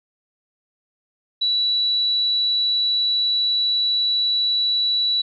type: tone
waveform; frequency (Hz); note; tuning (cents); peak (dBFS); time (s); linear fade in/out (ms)
sine; 3936; B7; -7; -17; 1.41-5.22; 10
effects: none